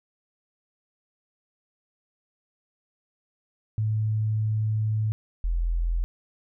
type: tone pair in turn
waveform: sine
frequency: 108.4 / 42.33 Hz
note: A2 / E1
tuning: -25 / +47 cents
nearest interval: octave + major third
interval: 1628 cents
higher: first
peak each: -22 dBFS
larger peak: neither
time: 3.78-5.12 / 5.44-6.04 s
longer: first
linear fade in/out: 0 ms
effects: none